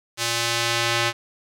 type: tone with band-pass filter sweep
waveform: square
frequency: 117.3 Hz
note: A#2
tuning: 11 cents sharp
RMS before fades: -23 dBFS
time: 0.17-1.13 s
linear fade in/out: 50 ms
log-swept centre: 5600 to 2800 Hz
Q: 0.72
effects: none